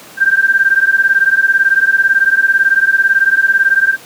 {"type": "beating tone pair", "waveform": "sine", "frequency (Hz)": [1570, 1588], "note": ["G6", "G6"], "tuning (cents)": [2, 22], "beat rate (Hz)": 18, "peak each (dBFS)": -11, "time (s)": [0.17, 3.97], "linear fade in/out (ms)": 50, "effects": ["pink hiss -36 dBFS RMS until 4.05 s", "high-pass 200 Hz 12 dB/octave"]}